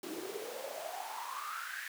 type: noise with high-pass filter sweep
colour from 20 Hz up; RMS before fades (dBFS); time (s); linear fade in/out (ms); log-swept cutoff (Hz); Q
pink; -42; 0.03-1.88; 2; 300 to 1800; 9.3
effects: none